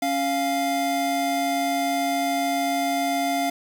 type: tone pair together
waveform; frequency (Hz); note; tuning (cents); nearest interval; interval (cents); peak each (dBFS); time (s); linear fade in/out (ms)
square; 277.2 / 698.5; C#4 / F5; 0 / 0; octave + major third; 1600; -27 / -24; 0.02-3.5; 5
effects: 8-bit